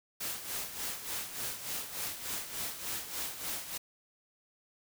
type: noise with tremolo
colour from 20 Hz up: white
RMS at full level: -36 dBFS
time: 0.2-3.78 s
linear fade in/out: 10 ms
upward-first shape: sine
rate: 3.4 Hz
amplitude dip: 65%
effects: none